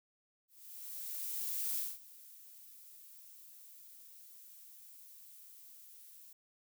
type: noise with ADSR envelope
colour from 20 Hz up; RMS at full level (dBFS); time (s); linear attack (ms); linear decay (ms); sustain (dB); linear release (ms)
violet; -36; 0.48-6.33; 1300; 200; -20; 4
effects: none